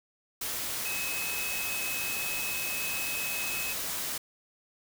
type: tone in noise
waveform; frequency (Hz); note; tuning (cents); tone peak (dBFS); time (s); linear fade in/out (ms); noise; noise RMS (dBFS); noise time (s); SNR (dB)
sine; 2566; E7; -47; -34; 0.85-3.73; 5; white; -34; 0.41-4.18; -3
effects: none